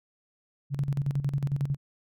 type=tone with tremolo; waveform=sine; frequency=140 Hz; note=C#3; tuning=18 cents sharp; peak=-23 dBFS; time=0.7-1.77 s; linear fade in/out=50 ms; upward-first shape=square; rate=11 Hz; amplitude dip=70%; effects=none